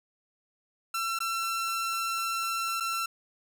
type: tone with dropouts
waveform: sawtooth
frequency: 1348 Hz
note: E6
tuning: 38 cents sharp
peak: -25 dBFS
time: 0.94-3.06 s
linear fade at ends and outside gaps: 5 ms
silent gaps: 1.189-1.203 / 2.801-2.805 s
effects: none